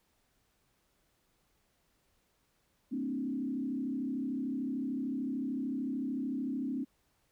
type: tone with frequency modulation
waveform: sine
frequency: 261.6 Hz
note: C4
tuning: in tune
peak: -32 dBFS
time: 2.91-6.85 s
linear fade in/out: 20 ms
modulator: 33.4 Hz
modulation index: 1.2
effects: pink hiss -74 dBFS RMS until 7.31 s